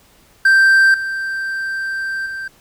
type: tone with level steps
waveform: triangle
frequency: 1568 Hz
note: G6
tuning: in tune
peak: -6 / -18 / -22 dBFS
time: 0.45-2.48 s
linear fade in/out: 5 ms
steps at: 0.94 / 2.26 s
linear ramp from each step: 2 ms
effects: pink hiss -51 dBFS RMS until 2.6 s